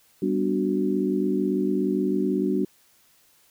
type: chord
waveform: sine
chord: G major seventh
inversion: none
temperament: equal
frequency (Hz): 196 / 246.9 / 293.7 / 370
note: G3 / B3 / D4 / F#4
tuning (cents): 0 / 0 / 0 / 0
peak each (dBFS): -26 / -29 / -26 / -26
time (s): 0.22-2.65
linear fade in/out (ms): 5
effects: white hiss -60 dBFS RMS until 3.5 s